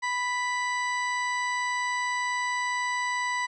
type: harmonic tone with a mistuned harmonic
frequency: 987.8 Hz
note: B5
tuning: in tune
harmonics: 1 / 2 / 3 / 4 / 5 / 6 / 8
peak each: -29 / -29 / -45 / -42 / -45 / -45 / -43 dBFS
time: 0.02-3.47 s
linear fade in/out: 20 ms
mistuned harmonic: 5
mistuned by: -44 cents
effects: none